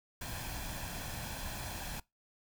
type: noise with comb filter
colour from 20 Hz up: pink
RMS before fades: -41 dBFS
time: 0.21-2 s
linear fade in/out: 5 ms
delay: 1.2 ms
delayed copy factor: +0.55
effects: noise-tail reverb RT60 0.2 s tail -23 dB re dry